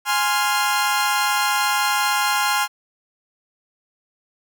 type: chord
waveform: sawtooth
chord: F minor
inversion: first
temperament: equal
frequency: 830.6 / 1046.5 / 1396.9 Hz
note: Ab5 / C6 / F6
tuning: 0 / 0 / 0 cents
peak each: -18 / -19 / -19 dBFS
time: 0.05-2.68 s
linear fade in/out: 50 ms
effects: none